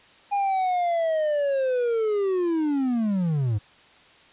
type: linear sweep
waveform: triangle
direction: down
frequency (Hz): 817 to 98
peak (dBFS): -19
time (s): 0.31-3.59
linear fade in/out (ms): 20
effects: white hiss -53 dBFS RMS until 4.32 s + resampled to 8000 Hz